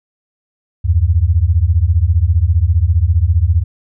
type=beating tone pair; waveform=sine; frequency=77.1 / 92.1 Hz; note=D#2 / F#2; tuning=-15 / -7 cents; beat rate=15 Hz; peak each=-12 dBFS; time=0.84-3.64 s; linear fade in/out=20 ms; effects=none